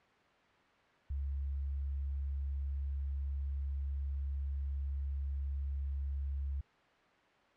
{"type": "tone", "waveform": "sine", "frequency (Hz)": 69.3, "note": "C#2", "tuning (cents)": 0, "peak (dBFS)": -34, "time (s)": [1.1, 6.61], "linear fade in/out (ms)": 5, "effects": ["white hiss -65 dBFS RMS until 7.56 s", "low-pass 2000 Hz 12 dB/octave"]}